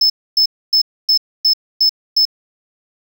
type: tone bursts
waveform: triangle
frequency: 5240 Hz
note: E8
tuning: 11 cents flat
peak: -8 dBFS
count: 7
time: 0.01-2.253 s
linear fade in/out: 5 ms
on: 89 ms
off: 270 ms
effects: 8-bit